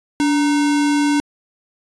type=tone with sample-and-hold; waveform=sine; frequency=290 Hz; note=D4; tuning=22 cents flat; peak=-13 dBFS; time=0.2-1.2 s; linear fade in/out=0 ms; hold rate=1225 Hz; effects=resampled to 22050 Hz